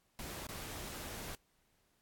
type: noise with dropouts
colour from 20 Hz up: pink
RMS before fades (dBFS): -45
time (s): 0.19-1.35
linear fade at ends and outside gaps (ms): 1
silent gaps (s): 0.468-0.488
effects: pink hiss -75 dBFS RMS until 2.01 s + AAC 64 kbps